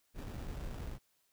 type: noise with sample-and-hold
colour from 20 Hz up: brown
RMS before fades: -42 dBFS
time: 0.14-0.99 s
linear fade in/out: 50 ms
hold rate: 2100 Hz
effects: white hiss -75 dBFS RMS until 1.32 s